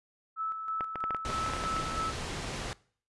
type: tone with tremolo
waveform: sine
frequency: 1308 Hz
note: E6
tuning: 14 cents flat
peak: -30 dBFS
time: 0.36-2.13 s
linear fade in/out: 50 ms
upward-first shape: square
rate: 3.1 Hz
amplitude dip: 45%
type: clicks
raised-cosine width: 0.5 ms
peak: -20 dBFS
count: 12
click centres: 0.808 / 0.957 / 1.04 / 1.107 / 1.147 / 1.302 / 1.463 / 1.5 / 1.536 / 1.567 / 1.638 / 1.766 s
type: low-pass noise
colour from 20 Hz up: pink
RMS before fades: -37 dBFS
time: 1.25-2.73 s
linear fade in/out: 0 ms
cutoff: 6900 Hz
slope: 12 dB/octave
effects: noise-tail reverb RT60 0.5 s tail -22 dB re dry + resampled to 24000 Hz